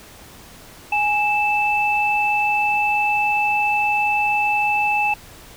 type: tone pair together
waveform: sine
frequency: 830.6 / 2637 Hz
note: G#5 / E7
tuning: 0 / 0 cents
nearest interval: octave + minor sixth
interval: 2000 cents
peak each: -19 dBFS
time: 0.92-5.14 s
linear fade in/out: 5 ms
effects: pink hiss -43 dBFS RMS until 5.56 s